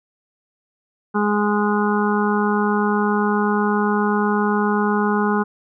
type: harmonic tone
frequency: 207.7 Hz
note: G#3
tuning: in tune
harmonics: 1 / 2 / 4 / 5 / 6 / 7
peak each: -19 / -22 / -25 / -26 / -27 / -27 dBFS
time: 1.14-5.44 s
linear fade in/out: 20 ms
effects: none